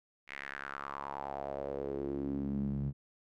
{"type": "tone with band-pass filter sweep", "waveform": "sawtooth", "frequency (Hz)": 69.6, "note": "C#2", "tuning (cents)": 8, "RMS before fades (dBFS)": -38, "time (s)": [0.27, 2.93], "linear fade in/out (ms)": 50, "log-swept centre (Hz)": [2200, 150], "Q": 4.2, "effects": []}